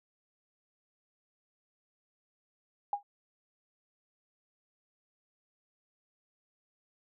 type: tone with exponential decay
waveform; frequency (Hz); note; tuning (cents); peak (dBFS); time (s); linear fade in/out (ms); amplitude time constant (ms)
sine; 814; G#5; -35; -24; 2.93-3.03; 2; 20
effects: none